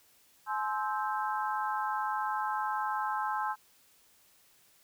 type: harmonic tone with a mistuned harmonic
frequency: 261.6 Hz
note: C4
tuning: in tune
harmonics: 3 / 4 / 5 / 6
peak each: -33 / -35 / -37 / -39 dBFS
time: 0.46-3.56 s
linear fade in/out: 50 ms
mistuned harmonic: 3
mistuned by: +140 cents
effects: white hiss -64 dBFS RMS until 4.83 s